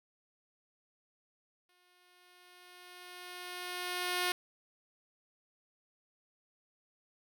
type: tone with exponential growth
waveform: 5% pulse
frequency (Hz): 359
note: F4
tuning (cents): +48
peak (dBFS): -18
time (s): 1.69-4.32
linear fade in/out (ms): 1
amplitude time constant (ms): 570
effects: none